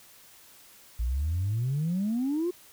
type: exponential sweep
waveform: sine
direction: up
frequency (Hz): 55 to 366.2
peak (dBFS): -24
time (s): 0.99-2.51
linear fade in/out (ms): 10
effects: tanh soft clip ceiling -22 dBFS + white hiss -54 dBFS RMS until 2.72 s